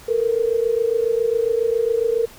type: tone pair together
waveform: sine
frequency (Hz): 449.1 / 476.4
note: A4 / A#4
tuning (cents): +35 / +38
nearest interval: minor second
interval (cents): 103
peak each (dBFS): -19 / -20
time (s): 0.08-2.26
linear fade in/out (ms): 10
effects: pink hiss -44 dBFS RMS until 2.38 s